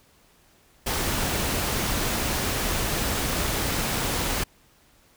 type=noise; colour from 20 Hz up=pink; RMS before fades=-26 dBFS; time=0.86-4.44 s; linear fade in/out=10 ms; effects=pink hiss -59 dBFS RMS until 5.16 s